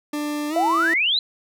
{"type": "tone with pitch glide", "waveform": "40% pulse", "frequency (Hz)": [296.2, 330.6], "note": ["D4", "E4"], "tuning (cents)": [15, 5], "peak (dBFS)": -23, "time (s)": [0.13, 0.94], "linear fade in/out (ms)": 5, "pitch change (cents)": 190, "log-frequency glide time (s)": [0.49, 0.55]}
{"type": "exponential sweep", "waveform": "sine", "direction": "up", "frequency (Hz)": [649, 4124], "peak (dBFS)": -17, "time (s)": [0.56, 1.19], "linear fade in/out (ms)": 2}
{"effects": []}